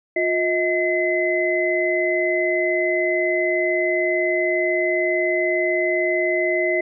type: tone cluster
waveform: sine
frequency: 356.1 / 634 / 2039 Hz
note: F4 / D#5 / C7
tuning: +34 / +32 / -45 cents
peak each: -22 dBFS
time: 0.16-6.81 s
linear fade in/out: 5 ms
effects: none